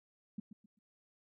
sine tone with echo, 210 Hz, G#3, 19 cents sharp, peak -37 dBFS, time 0.38-0.4 s, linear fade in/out 5 ms, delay 130 ms, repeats 3, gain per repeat -11 dB, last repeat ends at 0.79 s, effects none

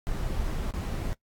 brown noise with dropouts, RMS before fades -30 dBFS, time 0.07-1.13 s, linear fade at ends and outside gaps 0 ms, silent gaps 0.709-0.738 s, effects noise-tail reverb RT60 0.1 s tail -19 dB re dry + AAC 64 kbps

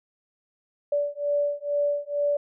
sine beating tone pair, 578 / 580.2 Hz, D5 / D5, -28 / -21 cents, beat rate 2.2 Hz, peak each -26 dBFS, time 0.92-2.37 s, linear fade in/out 5 ms, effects none

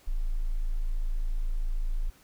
sine tone, 27.5 Hz, A0, in tune, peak -25 dBFS, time 0.07-2.1 s, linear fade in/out 10 ms, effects pink hiss -59 dBFS RMS until 2.23 s

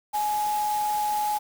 sine tone in noise, 840 Hz, G#5, 19 cents sharp, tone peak -23 dBFS, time 0.13-1.39 s, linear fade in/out 20 ms, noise white, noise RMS -37 dBFS, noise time 0.13-1.39 s, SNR +11 dB, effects none

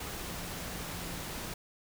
sine tone in noise, 174.61 Hz, F3, in tune, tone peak -47 dBFS, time 0.28-1.22 s, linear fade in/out 5 ms, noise pink, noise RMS -40 dBFS, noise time 0-1.54 s, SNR -10 dB, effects none

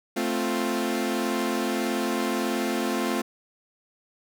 sawtooth chord, F major, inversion first, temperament equal, 220 / 261.6 / 349.2 Hz, A3 / C4 / F4, 0 / 0 / 0 cents, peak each -25 dBFS, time 0.16-3.22 s, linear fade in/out 10 ms, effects none

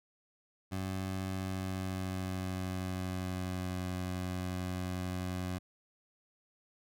20% pulse tone with pitch glide, 94.7 to 91.32 Hz, F#2 to F#2, +41 to -22 cents, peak -30 dBFS, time 0.71-5.59 s, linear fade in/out 20 ms, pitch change -63 cents, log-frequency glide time 1.29-3.87 s, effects none

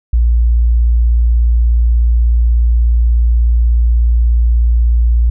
sine tone, 58.27 Hz, A#1, in tune, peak -7 dBFS, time 0.13-5.3 s, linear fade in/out 5 ms, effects none

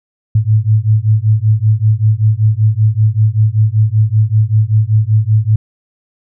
sine beating tone pair, 105.8 / 111 Hz, G#2 / A2, +33 / +16 cents, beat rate 5.2 Hz, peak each -11 dBFS, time 0.35-5.56 s, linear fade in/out 5 ms, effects none

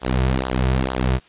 sawtooth tone with flanger, 64.4 Hz, C2, 27 cents flat, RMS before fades -20 dBFS, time 0.01-1.2 s, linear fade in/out 50 ms, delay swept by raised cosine 0.4 to 3.9 ms, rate 2.2 Hz, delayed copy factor -0.8, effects white hiss -51 dBFS RMS until 1.28 s + resampled to 8000 Hz

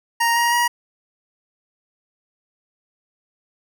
25% pulse tone with pitch steps, 933 / 944.4 / 955.9 Hz, A#5 / A#5 / A#5, +1 / +22 / +43 cents, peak -12 dBFS, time 0.2-0.68 s, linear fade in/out 10 ms, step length 160 ms, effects none

